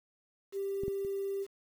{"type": "tone", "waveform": "sine", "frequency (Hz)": 393.9, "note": "G4", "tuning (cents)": 8, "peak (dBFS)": -32, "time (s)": [0.52, 1.47], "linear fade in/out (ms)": 50}
{"type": "clicks", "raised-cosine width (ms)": 3, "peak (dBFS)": [-27, -25, -35], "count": 3, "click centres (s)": [0.835, 0.881, 1.049]}
{"effects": ["9-bit"]}